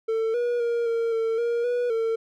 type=tone with pitch steps; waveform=triangle; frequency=447.3 / 481.7 / 470.3 / 460.7 / 451.1 / 470.9 / 487.1 / 452 Hz; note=A4 / B4 / A#4 / A#4 / A4 / A#4 / B4 / A4; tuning=+28 / -43 / +15 / -20 / +43 / +18 / -24 / +47 cents; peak=-20 dBFS; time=0.08-2.16 s; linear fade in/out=10 ms; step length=260 ms; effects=none